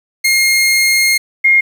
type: tone pair in turn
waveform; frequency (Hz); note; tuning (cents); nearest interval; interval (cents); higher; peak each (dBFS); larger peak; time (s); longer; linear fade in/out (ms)
sawtooth / sine; 2135 / 2135; C7 / C7; +34 / +34; unison; 0; neither; -6; neither; 0.24-1.18 / 1.44-1.61; first; 10
effects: 7-bit